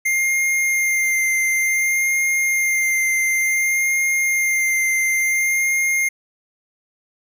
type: tone with vibrato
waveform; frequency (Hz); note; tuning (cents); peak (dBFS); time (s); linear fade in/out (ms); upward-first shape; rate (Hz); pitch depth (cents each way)
square; 2108; C7; +12; -17; 0.05-6.09; 10; sine; 0.56; 15
effects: none